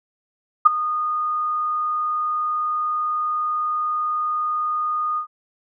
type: tone with ADSR envelope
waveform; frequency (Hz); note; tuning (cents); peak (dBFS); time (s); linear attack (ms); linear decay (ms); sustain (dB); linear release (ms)
sine; 1229; D#6; -22; -4; 0.65-5.27; 14; 14; -16; 95
effects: none